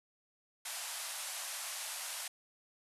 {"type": "band-pass noise", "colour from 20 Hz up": "white", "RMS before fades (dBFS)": -42, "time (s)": [0.65, 2.28], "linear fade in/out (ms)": 5, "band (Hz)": [600, 12000], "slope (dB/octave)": 48, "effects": ["resampled to 32000 Hz"]}